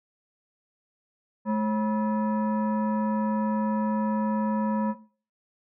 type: tone with frequency modulation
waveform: sine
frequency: 214.3 Hz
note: A3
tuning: 45 cents flat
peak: -22 dBFS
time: 1.45-4.95 s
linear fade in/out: 50 ms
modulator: 756 Hz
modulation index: 0.78
effects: noise-tail reverb RT60 0.4 s tail -17 dB re dry